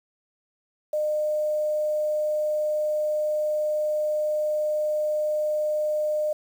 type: tone with quantisation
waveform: sine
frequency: 607 Hz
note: D#5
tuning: 43 cents flat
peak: -22 dBFS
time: 0.93-6.33 s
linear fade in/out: 5 ms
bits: 8
effects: none